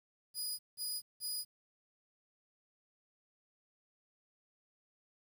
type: tone bursts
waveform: 20% pulse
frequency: 4937 Hz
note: D#8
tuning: 14 cents flat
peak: -31 dBFS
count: 3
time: 0.34-1.45 s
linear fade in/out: 50 ms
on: 250 ms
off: 180 ms
effects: 11-bit